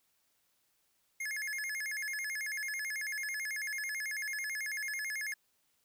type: tone with vibrato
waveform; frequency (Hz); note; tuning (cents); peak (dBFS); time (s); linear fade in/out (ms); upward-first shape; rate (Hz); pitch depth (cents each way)
square; 1911; A#6; +43; -36; 1.2-5.34; 5; square; 9.1; 190
effects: white hiss -75 dBFS RMS until 5.84 s